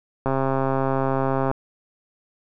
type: click train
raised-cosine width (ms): 1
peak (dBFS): -9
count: 169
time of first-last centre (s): 0.26-1.514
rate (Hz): 134
effects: none